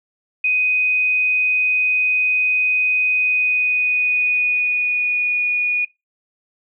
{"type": "tone with pitch glide", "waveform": "sine", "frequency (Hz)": [2500, 2457], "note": ["D#7", "D#7"], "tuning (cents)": [8, -22], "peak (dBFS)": -15, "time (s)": [0.44, 5.85], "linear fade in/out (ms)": 5, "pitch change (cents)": -30, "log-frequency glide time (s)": [3.13, 5.44], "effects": ["noise-tail reverb RT60 0.2 s tail -21 dB re dry"]}